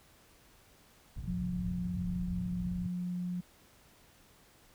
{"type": "low-pass noise", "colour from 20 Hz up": "white", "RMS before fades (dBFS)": -40, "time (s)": [1.16, 2.87], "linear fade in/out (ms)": 2, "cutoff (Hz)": 130, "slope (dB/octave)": 24}
{"type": "tone", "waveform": "sine", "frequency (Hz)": 178.3, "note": "F3", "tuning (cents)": 36, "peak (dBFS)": -33, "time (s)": [1.27, 3.41], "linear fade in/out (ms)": 10}
{"effects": ["pink hiss -62 dBFS RMS until 4.74 s"]}